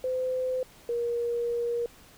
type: tone pair in turn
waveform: sine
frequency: 512 / 473.6 Hz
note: C5 / A#4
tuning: -38 / +27 cents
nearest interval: minor second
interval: 135 cents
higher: first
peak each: -26 dBFS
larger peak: neither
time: 0.04-0.63 / 0.89-1.86 s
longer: second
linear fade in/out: 2 ms
effects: pink hiss -54 dBFS RMS until 2.17 s